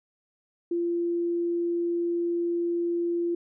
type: tone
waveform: sine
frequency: 343.5 Hz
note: F4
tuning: 29 cents flat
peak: -24 dBFS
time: 0.71-3.35 s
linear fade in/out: 5 ms
effects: none